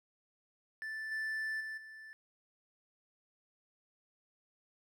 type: tone with level steps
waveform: triangle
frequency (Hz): 1760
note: A6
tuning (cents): 0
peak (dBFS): -37 / -33 / -38 / -47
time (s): 0.82-2.13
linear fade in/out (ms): 0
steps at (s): 1.11 / 1.6 / 1.77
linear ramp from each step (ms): 10
effects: none